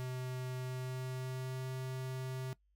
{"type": "tone with pitch glide", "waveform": "square", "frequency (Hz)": [127.8, 129.88], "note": ["C3", "C3"], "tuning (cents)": [-40, -12], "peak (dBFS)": -39, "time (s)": [0, 2.53], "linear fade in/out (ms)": 0, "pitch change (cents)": 28, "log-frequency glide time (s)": [0.58, 1.69], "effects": ["noise-tail reverb RT60 0.1 s tail -20 dB re dry", "added 50 Hz sine -70 dBFS peak until 2.75 s"]}